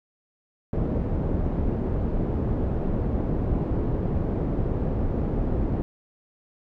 pink low-pass noise, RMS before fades -25 dBFS, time 0.73-5.82 s, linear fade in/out 0 ms, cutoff 430 Hz, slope 12 dB/octave, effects none

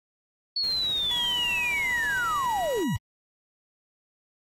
sine linear sweep, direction down, 4435 to 77.78 Hz, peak -24 dBFS, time 0.56-2.97 s, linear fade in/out 5 ms
pink noise with tremolo, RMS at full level -43 dBFS, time 0.63-2.84 s, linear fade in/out 10 ms, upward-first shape sine, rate 15 Hz, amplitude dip 35%
20% pulse tone, 966 Hz, B5, 39 cents flat, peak -30 dBFS, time 1.11-2.96 s, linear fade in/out 0 ms
effects AAC 48 kbps

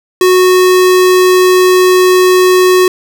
square tone, 367.6 Hz, F#4, 11 cents flat, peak -5 dBFS, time 0.21-2.88 s, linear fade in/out 2 ms, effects none

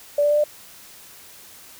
sine tone with pitch steps, 581 / 586.4 / 591.8 / 597.3 Hz, D5 / D5 / D5 / D5, -19 / -3 / +13 / +29 cents, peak -15 dBFS, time 0.18-0.44 s, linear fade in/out 5 ms, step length 65 ms, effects white hiss -45 dBFS RMS until 1.79 s

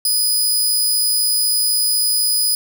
15% pulse tone, 4978 Hz, D#8, in tune, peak -8 dBFS, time 0.05-2.55 s, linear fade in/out 2 ms, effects none

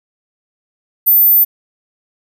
sine tone, 14080 Hz, A9, in tune, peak -6 dBFS, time 1.06-1.45 s, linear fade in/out 20 ms, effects none

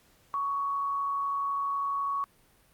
sine tone with amplitude modulation, 1116 Hz, C#6, 11 cents sharp, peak -26 dBFS, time 0.34-2.24 s, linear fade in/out 0 ms, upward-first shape sine, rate 152 Hz, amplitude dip 30%, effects pink hiss -63 dBFS RMS until 2.73 s + Opus 48 kbps

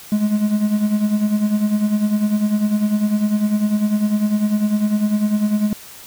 triangle tone with tremolo, 210.1 Hz, G#3, 20 cents sharp, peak -10 dBFS, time 0.12-5.73 s, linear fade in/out 2 ms, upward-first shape sine, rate 10 Hz, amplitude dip 65%, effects white hiss -39 dBFS RMS until 6.06 s

